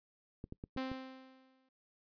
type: clicks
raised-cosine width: 3 ms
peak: -31 dBFS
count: 5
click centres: 0.441 / 0.524 / 0.639 / 0.764 / 0.916 s
type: tone with exponential decay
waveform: sawtooth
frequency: 261.8 Hz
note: C4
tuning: 1 cent sharp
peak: -31 dBFS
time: 0.77-1.69 s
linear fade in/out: 5 ms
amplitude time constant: 200 ms
effects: noise-tail reverb RT60 0.1 s tail -24 dB re dry + resampled to 11025 Hz